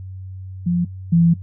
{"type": "tone pair in turn", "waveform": "sine", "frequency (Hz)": [174.61, 168.55], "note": ["F3", "E3"], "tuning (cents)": [0, 39], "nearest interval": "minor second", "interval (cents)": 61, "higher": "first", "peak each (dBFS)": [-15, -10], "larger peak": "second", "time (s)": [[0.66, 0.85], [1.12, 1.34]], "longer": "second", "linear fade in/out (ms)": 10, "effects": ["noise-tail reverb RT60 0.1 s tail -19 dB re dry", "added 94 Hz sine -30 dBFS peak until 1.42 s"]}